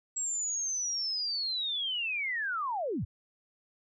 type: linear sweep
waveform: sine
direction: down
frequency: 7670 to 61.74 Hz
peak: -30 dBFS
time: 0.16-3.05 s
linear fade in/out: 10 ms
effects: none